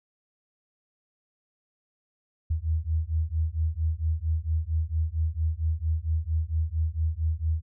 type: beating tone pair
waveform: sine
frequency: 77.78 / 82.18 Hz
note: D#2 / E2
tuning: 0 / -5 cents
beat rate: 4.4 Hz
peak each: -27 dBFS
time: 2.5-7.62 s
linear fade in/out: 10 ms
effects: none